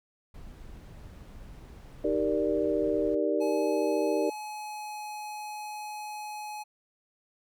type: noise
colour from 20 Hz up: brown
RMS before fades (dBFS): -46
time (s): 0.34-3.15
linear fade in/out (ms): 5
type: chord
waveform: sine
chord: Eb major seventh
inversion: none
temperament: equal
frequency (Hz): 311.1 / 392 / 466.2 / 587.3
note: Eb4 / G4 / Bb4 / D5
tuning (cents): 0 / 0 / 0 / 0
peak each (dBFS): -30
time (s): 2.04-4.3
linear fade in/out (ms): 5
type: tone with pitch glide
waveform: square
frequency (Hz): 850 to 844.1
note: G#5 to G#5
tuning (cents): +40 to +28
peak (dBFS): -37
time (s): 3.4-6.64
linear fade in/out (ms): 20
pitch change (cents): -12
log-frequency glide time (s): 4.21-4.98
effects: none